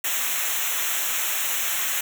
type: noise with comb filter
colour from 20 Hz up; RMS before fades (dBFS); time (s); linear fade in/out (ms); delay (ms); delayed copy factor
white; -25; 0.04-2.01; 5; 0.21; -0.95
effects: none